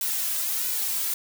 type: noise with flanger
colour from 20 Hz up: blue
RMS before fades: -27 dBFS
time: 0.01-1.14 s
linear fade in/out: 2 ms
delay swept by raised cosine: 2 to 3.1 ms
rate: 1.5 Hz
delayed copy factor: +0.7
effects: none

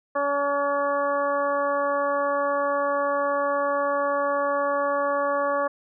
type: harmonic tone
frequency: 283.8 Hz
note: C#4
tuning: 41 cents sharp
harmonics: 1 / 2 / 3 / 4 / 5 / 6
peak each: -35 / -24 / -32 / -26 / -35 / -34 dBFS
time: 0.15-5.68 s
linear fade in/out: 10 ms
effects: none

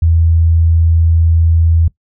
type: tone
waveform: sine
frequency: 82.41 Hz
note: E2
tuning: in tune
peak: -7 dBFS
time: 0.02-1.88 s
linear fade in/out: 5 ms
effects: noise-tail reverb RT60 0.1 s tail -19 dB re dry

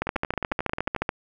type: two click trains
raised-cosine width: 0.5 ms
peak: -14 / -9 dBFS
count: 11 / 16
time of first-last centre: 0.07-0.963 / 0.02-1.091 s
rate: 11.2 / 14 Hz
effects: none

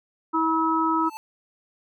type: harmonic tone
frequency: 322.7 Hz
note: E4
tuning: 37 cents flat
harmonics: 1 / 3 / 4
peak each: -24 / -24 / -24 dBFS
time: 0.33-1.1 s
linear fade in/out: 20 ms
type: tone with exponential growth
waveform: square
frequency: 880 Hz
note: A5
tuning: in tune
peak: -32 dBFS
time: 0.96-1.17 s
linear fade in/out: 0 ms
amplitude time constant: 44 ms
effects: none

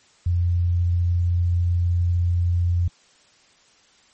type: tone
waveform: sine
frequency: 87.31 Hz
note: F2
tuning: in tune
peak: -17 dBFS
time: 0.26-2.88 s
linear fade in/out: 5 ms
effects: white hiss -56 dBFS RMS until 4.13 s + MP3 32 kbps

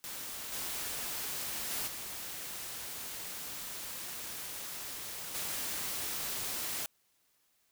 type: noise with level steps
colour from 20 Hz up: white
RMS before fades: -42 / -38 / -36 / -42 / -37 dBFS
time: 0.04-6.86 s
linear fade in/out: 0 ms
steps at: 0.52 / 1.7 / 1.87 / 5.34 s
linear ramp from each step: 10 ms
effects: white hiss -73 dBFS RMS until 7.71 s

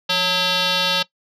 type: tone with frequency modulation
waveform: sine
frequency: 175.1 Hz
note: F3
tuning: 5 cents sharp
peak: -14 dBFS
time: 0.09-1.03 s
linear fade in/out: 10 ms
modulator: 729 Hz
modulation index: 6
effects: noise-tail reverb RT60 0.1 s tail -20 dB re dry + tanh soft clip ceiling -15 dBFS

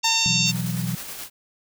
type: harmonic tone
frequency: 909 Hz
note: A#5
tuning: 44 cents flat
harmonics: 3 / 4 / 5 / 6 / 7 / 8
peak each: -24 / -25 / -26 / -27 / -27 / -28 dBFS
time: 0.03-0.52 s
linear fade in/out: 20 ms
type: tone with exponential decay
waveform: 40% pulse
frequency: 904 Hz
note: A5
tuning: 47 cents sharp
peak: -21 dBFS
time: 0.04-0.73 s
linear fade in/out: 5 ms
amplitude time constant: 150 ms
type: chord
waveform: sine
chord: B suspended fourth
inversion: none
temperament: just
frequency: 123.47 / 164.63 / 185.21 Hz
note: B2 / E3 / F#3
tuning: 0 / -2 / +2 cents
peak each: -28 dBFS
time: 0.26-0.95 s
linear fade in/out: 0 ms
type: noise with tremolo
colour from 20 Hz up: white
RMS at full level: -34 dBFS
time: 0.45-1.3 s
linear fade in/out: 50 ms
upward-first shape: square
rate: 9.5 Hz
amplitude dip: 30%
effects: none

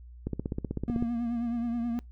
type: click train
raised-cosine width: 3 ms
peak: -18 dBFS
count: 13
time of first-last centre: 0.27-1.025 s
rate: 15.9 Hz
type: tone with vibrato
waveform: triangle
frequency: 235.6 Hz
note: A#3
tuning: 19 cents sharp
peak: -26 dBFS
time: 0.88-1.99 s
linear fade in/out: 0 ms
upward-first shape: triangle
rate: 9.4 Hz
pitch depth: 51 cents each way
effects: noise-tail reverb RT60 0.2 s tail -25 dB re dry + added 60 Hz sine -45 dBFS peak until 2.11 s

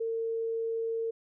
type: tone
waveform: sine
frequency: 454.3 Hz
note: A#4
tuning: 45 cents flat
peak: -29 dBFS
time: 0-1.11 s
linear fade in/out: 10 ms
effects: none

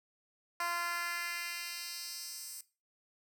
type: tone with high-pass filter sweep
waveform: 10% pulse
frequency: 345.3 Hz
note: F4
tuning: 20 cents flat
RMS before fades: -39 dBFS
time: 0.6-2.61 s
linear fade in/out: 2 ms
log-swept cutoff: 950 to 8000 Hz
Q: 1.4
effects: noise-tail reverb RT60 0.3 s tail -17 dB re dry

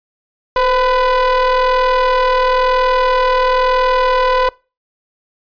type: ring-modulated tone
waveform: square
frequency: 246.5 Hz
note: B3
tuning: 3 cents flat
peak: -9 dBFS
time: 0.56-4.49 s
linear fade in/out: 2 ms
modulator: 760 Hz
effects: noise-tail reverb RT60 0.3 s tail -24 dB re dry + resampled to 11025 Hz

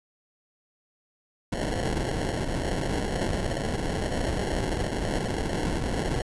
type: noise with sample-and-hold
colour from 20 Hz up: pink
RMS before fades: -28 dBFS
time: 1.52-6.22 s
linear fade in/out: 5 ms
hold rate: 1225 Hz
effects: resampled to 24000 Hz

